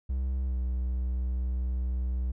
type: tone with pitch glide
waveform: triangle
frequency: 65 to 62.57 Hz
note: C2 to B1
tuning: -11 to +23 cents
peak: -25 dBFS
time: 0.09-2.32 s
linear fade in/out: 10 ms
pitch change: -66 cents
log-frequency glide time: 0.46-0.56 s
effects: none